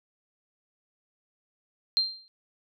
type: tone with exponential decay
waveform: sine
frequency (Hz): 4168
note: C8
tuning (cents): -7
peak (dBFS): -18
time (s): 1.97-2.28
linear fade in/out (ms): 0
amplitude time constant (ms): 66
effects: none